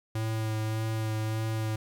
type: tone with vibrato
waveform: square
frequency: 110 Hz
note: A2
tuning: in tune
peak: -29 dBFS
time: 0.15-1.76 s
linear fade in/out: 5 ms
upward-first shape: sine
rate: 1.7 Hz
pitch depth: 16 cents each way
effects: 11-bit